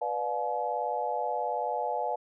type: chord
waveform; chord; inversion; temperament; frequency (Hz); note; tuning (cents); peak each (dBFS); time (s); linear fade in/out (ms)
sine; B diminished seventh; none; just; 493.9 / 592.7 / 711.2 / 853.4; B4 / D5 / F5 / Ab5; 0 / +16 / +31 / +47; -35 / -35 / -33 / -32; 0.01-2.16; 10
effects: none